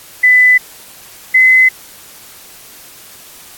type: tone pair in turn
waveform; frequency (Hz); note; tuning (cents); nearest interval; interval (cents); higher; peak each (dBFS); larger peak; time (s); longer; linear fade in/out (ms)
sine; 2000 / 2036; B6 / C7; +21 / -48; unison; 31; second; -4; neither; 0.23-0.58 / 1.34-1.69; neither; 10
effects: white hiss -37 dBFS RMS until 3.57 s + AAC 64 kbps